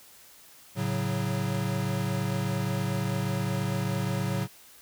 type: chord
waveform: square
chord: F# minor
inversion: first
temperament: equal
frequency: 110 / 138.59 / 185 Hz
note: A2 / C#3 / F#3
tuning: 0 / 0 / 0 cents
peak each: -32 dBFS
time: 0.75-4.48 s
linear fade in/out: 50 ms
effects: white hiss -53 dBFS RMS until 4.81 s